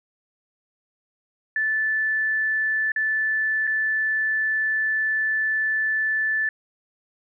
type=tone with dropouts; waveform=sine; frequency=1751 Hz; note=A6; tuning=9 cents flat; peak=-20 dBFS; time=1.56-6.49 s; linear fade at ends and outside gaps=2 ms; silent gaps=2.919-2.961 / 3.67-3.674 s; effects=none